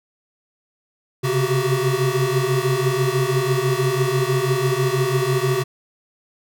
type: tone cluster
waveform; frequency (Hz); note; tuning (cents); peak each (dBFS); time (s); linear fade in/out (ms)
square; 131.7 / 137.8 / 371.4 / 385.4; C3 / C#3 / F#4 / G4; +12 / -10 / +7 / -29; -24; 1.23-5.64; 20
effects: none